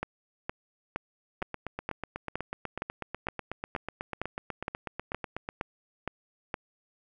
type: two click trains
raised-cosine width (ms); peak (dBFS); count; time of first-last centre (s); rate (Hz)
0.5; -19 / -16; 34 / 15; 1.42-5.489 / 0.03-6.542; 8.11 / 2.15
effects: none